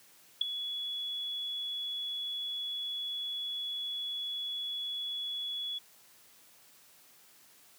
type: tone with ADSR envelope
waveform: sine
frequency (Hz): 3387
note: G#7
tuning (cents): +33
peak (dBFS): -20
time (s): 0.41-5.79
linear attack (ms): 6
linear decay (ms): 5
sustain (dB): -14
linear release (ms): 14
effects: white hiss -60 dBFS RMS until 7.78 s + high-pass 100 Hz 12 dB/octave